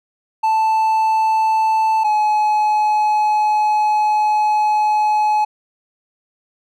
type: tone pair in turn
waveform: triangle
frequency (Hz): 880 / 849.3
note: A5 / G#5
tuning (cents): 0 / +39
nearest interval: minor second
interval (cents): 61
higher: first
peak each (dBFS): -11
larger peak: neither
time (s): 0.43-2.04 / 2.04-5.45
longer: second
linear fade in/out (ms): 10
effects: none